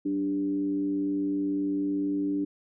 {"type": "tone with frequency modulation", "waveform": "sine", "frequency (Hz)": 293.7, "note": "D4", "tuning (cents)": 0, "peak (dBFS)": -25, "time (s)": [0.05, 2.45], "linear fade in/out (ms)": 10, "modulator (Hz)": 104, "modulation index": 0.46, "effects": []}